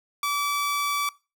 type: tone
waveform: sawtooth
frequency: 1153 Hz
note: D6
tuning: 32 cents flat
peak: -20 dBFS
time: 0.23-1.09 s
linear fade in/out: 2 ms
effects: noise-tail reverb RT60 0.3 s tail -22 dB re dry